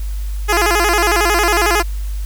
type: tone with vibrato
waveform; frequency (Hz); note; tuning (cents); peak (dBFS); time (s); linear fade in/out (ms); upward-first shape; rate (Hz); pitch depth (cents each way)
10% pulse; 379.3; F#4; +43; -4; 0.48-1.83; 20; square; 11; 170
effects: added 50 Hz sine -19 dBFS peak until 2.25 s + white hiss -41 dBFS RMS until 2.25 s